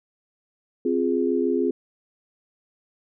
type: chord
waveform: sine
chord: F minor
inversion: second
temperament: equal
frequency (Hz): 261.6 / 349.2 / 415.3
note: C4 / F4 / Ab4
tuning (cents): 0 / 0 / 0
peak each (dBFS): -24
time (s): 0.85-1.71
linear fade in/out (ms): 5
effects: none